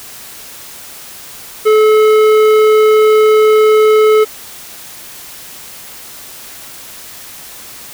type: tone with tanh clipping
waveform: triangle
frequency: 431.4 Hz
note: A4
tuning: 34 cents flat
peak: -7 dBFS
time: 1.65-4.25 s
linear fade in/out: 20 ms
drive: 17 dB
effects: white hiss -32 dBFS RMS until 7.93 s